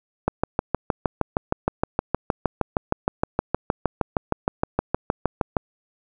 click train, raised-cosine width 1 ms, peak -5 dBFS, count 35, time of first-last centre 0.28-5.568 s, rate 6.43 Hz, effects none

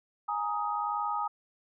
sine chord, Ab suspended second, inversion none, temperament equal with one note detuned, 830.6 / 932.3 / 1251.7 Hz, Ab5 / Bb5 / Eb6, 0 / 0 / +10 cents, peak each -33 / -35 / -32 dBFS, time 0.28-1.28 s, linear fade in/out 10 ms, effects none

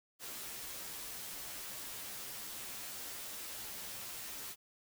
white noise with comb filter, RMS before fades -45 dBFS, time 0.19-4.56 s, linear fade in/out 50 ms, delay 12 ms, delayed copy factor -0.7, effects none

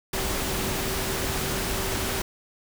sine tone in noise, 384.9 Hz, G4, 32 cents flat, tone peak -35 dBFS, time 0.13-2.22 s, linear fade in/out 5 ms, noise pink, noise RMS -28 dBFS, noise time 0.13-2.22 s, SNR -10 dB, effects none

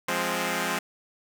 5% pulse chord, F minor, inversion none, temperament equal, 174.61 / 207.7 / 261.6 Hz, F3 / Ab3 / C4, 0 / 0 / 0 cents, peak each -19 dBFS, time 0.08-0.79 s, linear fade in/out 5 ms, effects none

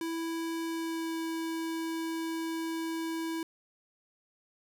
square tone with pitch glide, 329.6 to 327.1 Hz, E4 to E4, 0 to -13 cents, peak -33 dBFS, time 0.01-3.43 s, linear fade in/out 2 ms, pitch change -13 cents, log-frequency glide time 0.66-1.18 s, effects none

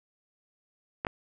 clicks, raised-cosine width 0.5 ms, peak -15 dBFS, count 2, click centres 1.049 / 1.068 s, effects none

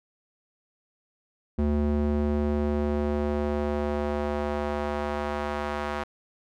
square tone with band-pass filter sweep, 73.4 Hz, D2, in tune, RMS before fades -27 dBFS, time 1.58-6.04 s, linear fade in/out 10 ms, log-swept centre 230 to 1100 Hz, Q 0.92, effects none

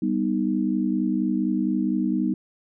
sine chord, G augmented, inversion none, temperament equal, 196 / 246.9 / 311.1 Hz, G3 / B3 / D#4, 0 / 0 / 0 cents, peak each -25 dBFS, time 0.02-2.34 s, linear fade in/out 5 ms, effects none

